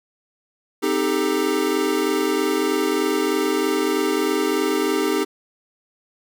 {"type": "chord", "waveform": "square", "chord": "A half-diminished seventh", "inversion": "first", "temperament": "equal with one note detuned", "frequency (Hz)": [261.6, 311.1, 396.8, 440], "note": ["C4", "Eb4", "G4", "A4"], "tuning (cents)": [0, 0, 21, 0], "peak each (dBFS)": [-28, -24, -23, -27], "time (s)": [0.82, 5.25], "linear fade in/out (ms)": 20, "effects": []}